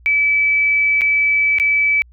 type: tone with dropouts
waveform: sine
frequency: 2301 Hz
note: D7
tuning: 36 cents flat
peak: -12 dBFS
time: 0.06-2.02 s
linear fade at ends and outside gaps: 0 ms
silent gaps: 1.01-1.017 / 1.585-1.599 s
effects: added 60 Hz sine -43 dBFS peak until 2.12 s